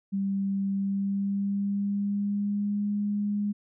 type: tone with pitch glide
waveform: sine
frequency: 196.3 to 205.5 Hz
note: G3 to G#3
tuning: +3 to -18 cents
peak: -25 dBFS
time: 0.12-3.53 s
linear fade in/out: 20 ms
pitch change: +79 cents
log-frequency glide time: 0.74-2.89 s
effects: none